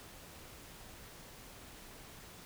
silence, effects pink hiss -53 dBFS RMS until 2.45 s

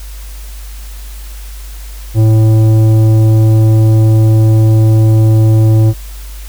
sine tone with tanh clipping, 110 Hz, A2, in tune, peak -6 dBFS, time 2.14-5.94 s, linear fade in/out 50 ms, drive 11 dB, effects added 50 Hz sine -24 dBFS peak until 6.48 s + white hiss -36 dBFS RMS until 6.48 s

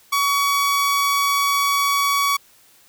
sawtooth tone, 1129 Hz, C#6, 31 cents sharp, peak -13 dBFS, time 0.12-2.37 s, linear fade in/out 10 ms, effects white hiss -53 dBFS RMS until 2.88 s

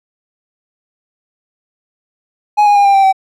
triangle tone with pitch steps, 836 / 822.1 / 808.5 / 795 / 781.8 / 768.8 Hz, G#5 / G#5 / G#5 / G5 / G5 / G5, +11 / -18 / -47 / +24 / -5 / -34 cents, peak -4 dBFS, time 2.57-3.128 s, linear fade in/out 20 ms, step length 93 ms, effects none

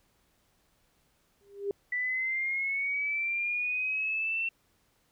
sine tone with exponential growth, 401.2 Hz, G4, 40 cents sharp, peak -25 dBFS, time 1.41-1.71 s, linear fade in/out 1 ms, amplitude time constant 64 ms
sine linear sweep, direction up, 1968 to 2704 Hz, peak -28 dBFS, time 1.92-4.49 s, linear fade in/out 5 ms
effects pink hiss -70 dBFS RMS until 5.11 s

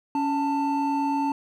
triangle tone pair together, 279.9 / 888.6 Hz, C#4 / A5, +17 / +17 cents, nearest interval octave + minor sixth, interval 2000 cents, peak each -23 dBFS, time 0.15-1.32 s, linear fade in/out 2 ms, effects none

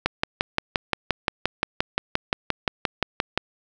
click train, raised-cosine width 0.3 ms, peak -4 dBFS, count 20, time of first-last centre 0.06-3.376 s, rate 5.73 Hz, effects none

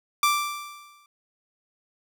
sawtooth tone with exponential decay, 1174.7 Hz, D6, in tune, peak -13 dBFS, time 0.23-1.06 s, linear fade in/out 2 ms, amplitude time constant 180 ms, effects none

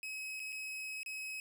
40% pulse tone with dropouts, 2554 Hz, D#7, 45 cents sharp, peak -39 dBFS, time 0.03-1.4 s, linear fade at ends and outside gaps 1 ms, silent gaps 0.396-0.4 / 0.523-0.526 / 1.032-1.061 s, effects 12-bit

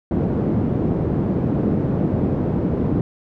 pink band-pass noise, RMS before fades -20 dBFS, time 0.11-3.01 s, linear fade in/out 2 ms, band 120 to 340 Hz, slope 12 dB/octave, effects none

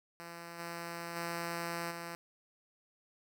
5% pulse tone with level steps, 169.9 Hz, F3, 47 cents flat, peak -34 / -29 / -25 / -30 dBFS, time 0.2-2.15 s, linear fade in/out 0 ms, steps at 0.58 / 1.15 / 1.9 s, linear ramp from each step 20 ms, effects none

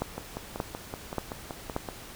two click trains, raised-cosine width 1 ms, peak -20 / -14 dBFS, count 10 / 4, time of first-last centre 0.18-1.888 / 0.02-1.764 s, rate 5.27 / 1.72 Hz, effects pink hiss -45 dBFS RMS until 2.15 s

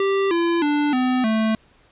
square tone with pitch steps, 392 / 339.3 / 293.7 / 254.2 / 220 Hz, G4 / F4 / D4 / C4 / A3, 0 / -50 / 0 / -50 / 0 cents, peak -18 dBFS, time 0-1.55 s, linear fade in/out 2 ms, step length 310 ms, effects pink hiss -56 dBFS RMS until 1.91 s + resampled to 8000 Hz

